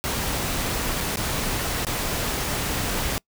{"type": "noise with dropouts", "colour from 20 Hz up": "pink", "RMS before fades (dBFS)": -26, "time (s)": [0.04, 3.18], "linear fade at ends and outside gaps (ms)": 0, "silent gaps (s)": [[1.005, 1.008], [1.158, 1.171], [1.849, 1.868]], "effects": ["noise-tail reverb RT60 0.1 s tail -25 dB re dry"]}